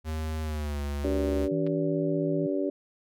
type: tone with pitch glide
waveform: square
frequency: 78.6 to 71.66 Hz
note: D#2 to D2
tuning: +18 to -42 cents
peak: -30 dBFS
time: 0.04-1.49 s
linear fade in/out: 50 ms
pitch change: -160 cents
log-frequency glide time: 0.42-0.81 s
type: harmonic tone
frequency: 95.8 Hz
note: G2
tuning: 39 cents flat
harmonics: 3 / 4 / 5 / 6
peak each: -29 / -30 / -38 / -32 dBFS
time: 1.04-2.7 s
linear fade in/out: 5 ms
type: tone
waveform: sine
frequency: 161.2 Hz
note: E3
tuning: 38 cents flat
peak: -30 dBFS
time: 1.51-2.47 s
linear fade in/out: 10 ms
type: clicks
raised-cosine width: 0.3 ms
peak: -31 / -32 dBFS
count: 2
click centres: 1.666 / 1.672 s
effects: none